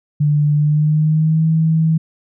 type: tone with pitch glide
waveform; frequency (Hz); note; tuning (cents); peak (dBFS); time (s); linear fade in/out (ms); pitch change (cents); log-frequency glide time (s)
sine; 148 to 160.47; D3 to E3; +14 to -46; -11; 0.2-1.98; 10; +140; 0.55-1.46
effects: none